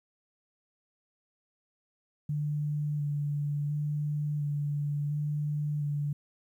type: tone with vibrato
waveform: sine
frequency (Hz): 147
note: D3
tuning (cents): +2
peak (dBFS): -28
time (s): 2.29-6.13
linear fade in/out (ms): 5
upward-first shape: square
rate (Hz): 0.71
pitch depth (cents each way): 16
effects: 11-bit